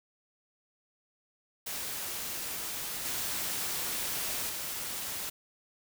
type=noise with level steps; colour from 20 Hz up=white; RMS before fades=-37 / -34 / -37 dBFS; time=1.66-5.3 s; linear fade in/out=10 ms; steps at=3.05 / 4.49 s; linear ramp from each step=2 ms; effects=none